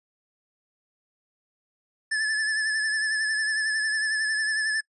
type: tone with vibrato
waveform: square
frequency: 1737 Hz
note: A6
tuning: 23 cents flat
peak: -24 dBFS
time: 2.11-4.81 s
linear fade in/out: 10 ms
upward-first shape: sine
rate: 11 Hz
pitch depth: 39 cents each way
effects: noise-tail reverb RT60 0.1 s tail -26 dB re dry + resampled to 24000 Hz